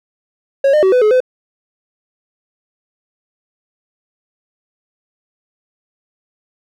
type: tone with pitch steps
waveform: triangle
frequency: 549 / 606 / 379.8 / 501 / 426.1 / 509 Hz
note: C#5 / D#5 / F#4 / B4 / G#4 / C5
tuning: -17 / -46 / +45 / +25 / +44 / -48 cents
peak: -6 dBFS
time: 0.64-1.204 s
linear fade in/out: 5 ms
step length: 94 ms
effects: none